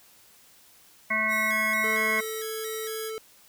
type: harmonic tone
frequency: 217.5 Hz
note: A3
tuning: 20 cents flat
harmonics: 1 / 3 / 5 / 7 / 9 / 10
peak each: -36 / -35 / -31 / -35 / -28 / -26 dBFS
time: 1.1-2.21 s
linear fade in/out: 10 ms
type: tone with vibrato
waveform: 5% pulse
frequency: 1782 Hz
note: A6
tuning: 22 cents sharp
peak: -26 dBFS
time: 1.28-3.12 s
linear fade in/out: 50 ms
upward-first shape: square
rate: 2.2 Hz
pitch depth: 120 cents each way
type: tone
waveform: square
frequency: 440 Hz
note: A4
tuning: in tune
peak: -33 dBFS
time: 1.84-3.18 s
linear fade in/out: 0 ms
effects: white hiss -56 dBFS RMS until 3.48 s